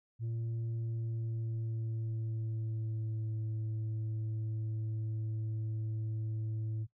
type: tone with pitch glide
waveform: sine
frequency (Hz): 114.7 to 109.77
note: A#2 to A2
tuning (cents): -28 to -4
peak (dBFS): -31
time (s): 0.19-6.87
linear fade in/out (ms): 50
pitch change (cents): -76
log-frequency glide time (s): 0.65-3.34
effects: noise-tail reverb RT60 0.1 s tail -18 dB re dry + tanh soft clip ceiling -33 dBFS